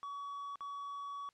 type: tone with dropouts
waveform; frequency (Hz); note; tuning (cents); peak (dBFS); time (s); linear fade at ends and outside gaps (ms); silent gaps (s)
triangle; 1131; C#6; +34; -39; 0.03-1.29; 0; 0.557-0.607
effects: white hiss -75 dBFS RMS until 1.33 s + low-pass 6000 Hz 12 dB/octave